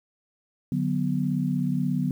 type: chord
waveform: sine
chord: B minor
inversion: first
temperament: equal with one note detuned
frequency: 148.28 / 185 / 246.9 Hz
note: D3 / F#3 / B3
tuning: +17 / 0 / 0 cents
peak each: -27 dBFS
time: 0.72-2.11 s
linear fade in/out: 2 ms
effects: 9-bit